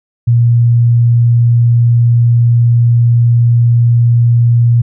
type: tone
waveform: sine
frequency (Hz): 118.5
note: A#2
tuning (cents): +29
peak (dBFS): -5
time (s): 0.27-4.82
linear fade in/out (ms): 10
effects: none